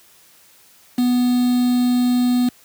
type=tone with quantisation; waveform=triangle; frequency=246.9 Hz; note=B3; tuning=in tune; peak=-12 dBFS; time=0.98-2.49 s; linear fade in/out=5 ms; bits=5; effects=white hiss -51 dBFS RMS until 2.64 s + high-pass 60 Hz 12 dB/octave